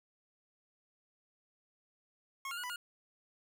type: tone with pitch steps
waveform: 25% pulse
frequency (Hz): 1088 / 1396 / 1451 / 991 / 1426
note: C#6 / F6 / F#6 / B5 / F6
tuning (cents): -33 / -1 / -34 / +6 / +36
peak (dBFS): -35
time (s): 2.45-2.76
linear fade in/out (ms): 2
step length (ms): 62
effects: none